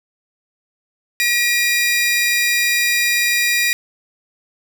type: tone pair together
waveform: sawtooth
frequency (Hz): 1918 / 2417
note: A#6 / D7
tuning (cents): +49 / +49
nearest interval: major third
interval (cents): 400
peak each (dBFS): -14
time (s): 1.2-3.73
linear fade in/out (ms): 0
effects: none